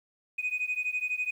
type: beating tone pair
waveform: sine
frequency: 2489 / 2501 Hz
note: D#7 / D#7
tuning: 0 / +8 cents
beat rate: 12 Hz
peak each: -30 / -31 dBFS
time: 0.38-1.31 s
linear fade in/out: 10 ms
effects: tanh soft clip ceiling -23 dBFS + 10-bit